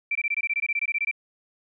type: tone bursts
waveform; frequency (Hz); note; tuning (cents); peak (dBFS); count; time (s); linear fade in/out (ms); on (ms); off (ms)
sine; 2342; D7; -5; -22; 16; 0.11-1.113; 5; 43; 21
effects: none